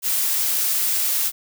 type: noise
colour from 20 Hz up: blue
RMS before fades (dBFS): -21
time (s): 0.02-1.32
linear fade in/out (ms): 50
effects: none